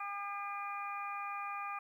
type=harmonic tone; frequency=402.9 Hz; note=G4; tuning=48 cents sharp; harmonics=2 / 3 / 4 / 5 / 6; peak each=-44 / -40 / -52 / -54 / -46 dBFS; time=0-1.79 s; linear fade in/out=5 ms; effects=12-bit